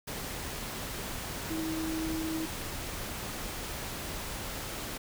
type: tone in noise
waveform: sine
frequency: 320 Hz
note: D#4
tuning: 49 cents sharp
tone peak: -32 dBFS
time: 1.5-2.46 s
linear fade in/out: 10 ms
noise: pink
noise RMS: -38 dBFS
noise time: 0.07-4.98 s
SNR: +3 dB
effects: none